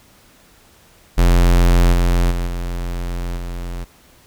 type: tone with level steps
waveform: square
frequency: 43.65 Hz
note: F1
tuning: in tune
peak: -10 / -13 / -19 / -22 / -25 dBFS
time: 1.17-3.85 s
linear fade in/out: 20 ms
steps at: 1.92 / 2.3 / 2.46 / 3.36 s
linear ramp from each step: 20 ms
effects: pink hiss -50 dBFS RMS until 4.26 s